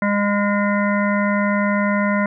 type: harmonic tone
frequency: 204 Hz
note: G#3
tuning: 31 cents flat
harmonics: 1 / 3 / 5 / 7 / 9 / 10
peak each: -18 / -23 / -25 / -26 / -28 / -28 dBFS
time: 0.02-2.26 s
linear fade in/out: 2 ms
effects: none